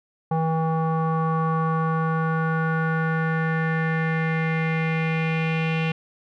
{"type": "tone with low-pass filter sweep", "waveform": "square", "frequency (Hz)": 161.2, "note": "E3", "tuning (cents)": -38, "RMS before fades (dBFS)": -23, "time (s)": [0.31, 5.92], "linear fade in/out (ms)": 5, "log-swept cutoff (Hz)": [900, 2700], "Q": 4.5, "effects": []}